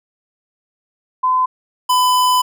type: tone pair in turn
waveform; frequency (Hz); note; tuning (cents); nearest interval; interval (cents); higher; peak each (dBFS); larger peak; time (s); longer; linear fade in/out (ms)
sine / square; 1020 / 1003.6; C6 / B5; -44 / +28; unison; 28; first; -12; neither; 1.23-1.46 / 1.89-2.42; second; 10
effects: none